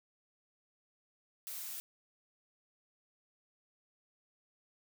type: noise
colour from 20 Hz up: blue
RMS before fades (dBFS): -43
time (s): 1.47-1.8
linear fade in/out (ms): 0
effects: none